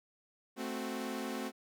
sawtooth chord, F# diminished, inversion first, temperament equal, 220 / 261.6 / 370 Hz, A3 / C4 / F#4, 0 / 0 / 0 cents, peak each -37 / -36 / -39 dBFS, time 0.56-1.52 s, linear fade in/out 50 ms, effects none

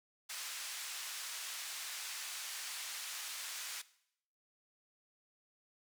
white band-pass noise, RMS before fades -44 dBFS, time 0.29-3.82 s, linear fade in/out 10 ms, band 1200 to 8400 Hz, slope 12 dB/octave, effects noise-tail reverb RT60 0.7 s tail -18 dB re dry

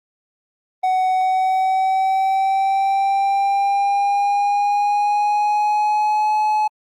triangle tone with pitch glide, 747 to 853.1 Hz, F#5 to G#5, +16 to +46 cents, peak -13 dBFS, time 0.83-6.68 s, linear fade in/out 10 ms, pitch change +230 cents, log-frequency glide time 1.1-6.34 s, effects Opus 32 kbps

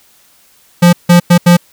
square tone bursts at uneven times, 174.61 Hz, F3, in tune, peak -3 dBFS, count 4, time 0.82-0.93 / 1.09-1.2 / 1.3-1.38 / 1.46-1.57 s, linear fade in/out 10 ms, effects white hiss -48 dBFS RMS until 1.72 s

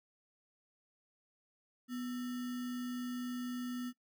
sine tone with sample-and-hold, 246.9 Hz, B3, in tune, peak -37 dBFS, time 1.88-3.93 s, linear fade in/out 50 ms, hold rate 1575 Hz, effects noise-tail reverb RT60 0.1 s tail -17 dB re dry

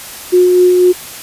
sine tone with tremolo, 361.3 Hz, F#4, 41 cents flat, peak -4 dBFS, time 0.32-0.93 s, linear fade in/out 20 ms, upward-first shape sine, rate 4 Hz, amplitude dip 25%, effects white hiss -29 dBFS RMS until 1.22 s + resampled to 32000 Hz

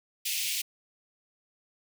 pink high-pass noise, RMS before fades -31 dBFS, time 0.25-0.62 s, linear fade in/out 10 ms, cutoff 2300 Hz, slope 48 dB/octave, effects none

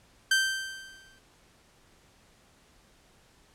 sawtooth tone with exponential decay, 1560 Hz, G6, 9 cents flat, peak -16 dBFS, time 0.31-1.19 s, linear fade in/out 5 ms, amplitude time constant 190 ms, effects pink hiss -61 dBFS RMS until 3.54 s + low-pass 10000 Hz 12 dB/octave

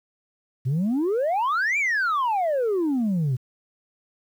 sine exponential two-way sweep, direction up then down, 120 to 2400 to 120 Hz, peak -18 dBFS, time 0.65-3.37 s, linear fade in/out 20 ms, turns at 1.78 s, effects tanh soft clip ceiling -19 dBFS + 9-bit

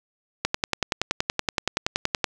click train, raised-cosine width 0.2 ms, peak -4 dBFS, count 20, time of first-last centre 0.45-2.242 s, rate 10.6 Hz, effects none

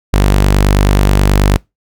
sawtooth tone, 49.32 Hz, G1, 11 cents sharp, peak -3 dBFS, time 0.13-1.57 s, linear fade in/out 10 ms, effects noise-tail reverb RT60 0.2 s tail -24 dB re dry

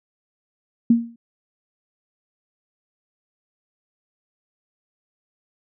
sine tone with exponential decay, 233.1 Hz, A#3, in tune, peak -8 dBFS, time 0.9-1.16 s, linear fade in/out 5 ms, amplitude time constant 55 ms, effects none

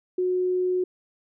sine tone, 365.2 Hz, F#4, 23 cents flat, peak -21 dBFS, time 0.18-0.84 s, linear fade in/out 5 ms, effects none

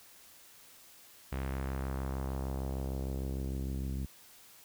sawtooth tone with low-pass filter sweep, 66.6 Hz, C2, 31 cents sharp, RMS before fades -36 dBFS, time 1.32-4.06 s, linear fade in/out 5 ms, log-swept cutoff 2400 to 230 Hz, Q 1.2, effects white hiss -57 dBFS RMS until 4.64 s

